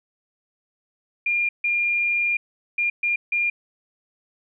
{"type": "tone bursts at uneven times", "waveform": "sine", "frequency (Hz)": 2407, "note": "D7", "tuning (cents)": 42, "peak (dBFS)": -19, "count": 5, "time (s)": [[1.26, 1.49], [1.64, 2.37], [2.78, 2.9], [3.03, 3.16], [3.32, 3.5]], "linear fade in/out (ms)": 5, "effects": []}